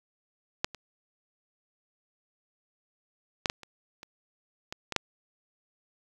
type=clicks; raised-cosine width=0.2 ms; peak=-8 / -25 / -9 / -10 / -28 / -26 / -19 / -16 / -6 dBFS; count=9; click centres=0.645 / 0.747 / 3.458 / 3.499 / 3.633 / 4.031 / 4.725 / 4.923 / 4.963 s; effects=8-bit